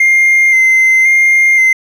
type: tone with vibrato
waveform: triangle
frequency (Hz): 2093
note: C7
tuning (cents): 0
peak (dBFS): -3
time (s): 0-1.73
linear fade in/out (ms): 5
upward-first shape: square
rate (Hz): 0.95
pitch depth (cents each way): 18
effects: tanh soft clip ceiling 0 dBFS